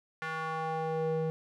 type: tone with band-pass filter sweep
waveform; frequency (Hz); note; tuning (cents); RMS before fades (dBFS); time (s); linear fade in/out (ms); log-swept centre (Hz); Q
square; 160; D#3; +49; -33; 0.22-1.3; 0; 1600 to 360; 2.1
effects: none